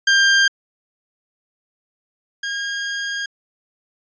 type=tone pair in turn; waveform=sawtooth; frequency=1593 / 1624.6 Hz; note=G6 / G#6; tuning=+27 / -39 cents; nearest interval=unison; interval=34 cents; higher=second; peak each=-8 / -19 dBFS; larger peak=first; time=0.07-0.48 / 2.43-3.26 s; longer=second; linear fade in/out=5 ms; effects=resampled to 16000 Hz